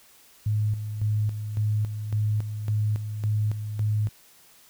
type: tone with tremolo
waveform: sine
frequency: 106.3 Hz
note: G#2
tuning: 41 cents sharp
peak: -21 dBFS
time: 0.46-4.09 s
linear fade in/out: 5 ms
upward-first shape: square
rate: 1.8 Hz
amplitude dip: 60%
effects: white hiss -55 dBFS RMS until 4.69 s